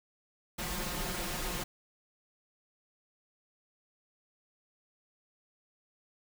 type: noise with comb filter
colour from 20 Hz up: pink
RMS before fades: -36 dBFS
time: 0.58-1.64 s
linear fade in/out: 10 ms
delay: 5.6 ms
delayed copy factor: +0.95
effects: none